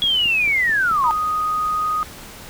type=linear sweep; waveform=sine; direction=down; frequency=3359 to 880 Hz; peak=-15 dBFS; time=0.02-1.11 s; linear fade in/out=0 ms
type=click train; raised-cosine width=3 ms; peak=-23 dBFS; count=5; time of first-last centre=0.04-0.913 s; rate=4.58 Hz
type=tone; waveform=sine; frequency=1244.5 Hz; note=D#6; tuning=in tune; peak=-18 dBFS; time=1.04-2.03 s; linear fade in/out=0 ms
effects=pink hiss -38 dBFS RMS until 2.49 s